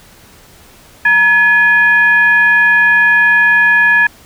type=tone with frequency modulation; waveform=sine; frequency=1700 Hz; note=G#6; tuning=40 cents sharp; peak=-6 dBFS; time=1.05-4.07 s; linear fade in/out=5 ms; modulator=759 Hz; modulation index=0.51; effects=pink hiss -42 dBFS RMS until 4.25 s